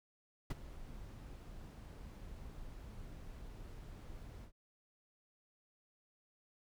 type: noise with ADSR envelope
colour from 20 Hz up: brown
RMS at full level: -33 dBFS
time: 0.5-4.52 s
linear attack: 6 ms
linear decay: 27 ms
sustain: -17 dB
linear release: 89 ms
effects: none